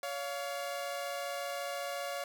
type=tone pair together; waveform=sawtooth; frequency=564.3 / 699 Hz; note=C#5 / F5; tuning=+31 / +1 cents; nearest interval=major third; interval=370 cents; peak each=-34 / -36 dBFS; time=0.03-2.24 s; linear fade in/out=2 ms; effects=none